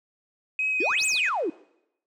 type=tone with vibrato; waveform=sine; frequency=2521 Hz; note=D#7; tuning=22 cents sharp; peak=-22 dBFS; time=0.59-1.29 s; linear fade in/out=2 ms; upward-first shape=sine; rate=2.9 Hz; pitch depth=19 cents each way
type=exponential two-way sweep; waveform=sine; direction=up then down; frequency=290 to 8680 to 290 Hz; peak=-23 dBFS; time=0.8-1.5 s; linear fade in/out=5 ms; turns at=1.06 s
effects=noise-tail reverb RT60 0.8 s tail -22 dB re dry + tanh soft clip ceiling -17 dBFS